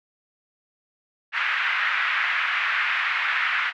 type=band-pass noise; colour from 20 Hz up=pink; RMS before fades=-24 dBFS; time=1.32-3.73 s; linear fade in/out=50 ms; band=1400 to 2400 Hz; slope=24 dB/octave; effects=none